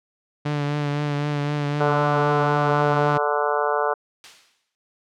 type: tone with vibrato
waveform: sawtooth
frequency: 146.1 Hz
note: D3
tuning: 9 cents flat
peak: -18 dBFS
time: 0.45-3.18 s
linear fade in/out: 10 ms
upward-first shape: triangle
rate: 3.9 Hz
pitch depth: 32 cents each way
type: harmonic tone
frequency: 146.83 Hz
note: D3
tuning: in tune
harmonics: 3 / 4 / 5 / 6 / 7 / 8 / 9 / 10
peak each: -25 / -26 / -27 / -28 / -28 / -29 / -30 / -30 dBFS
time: 1.8-3.94 s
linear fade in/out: 10 ms
type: noise with exponential decay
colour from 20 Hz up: blue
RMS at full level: -30 dBFS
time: 4.24-4.75 s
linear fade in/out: 0 ms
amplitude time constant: 110 ms
effects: low-pass 4000 Hz 12 dB/octave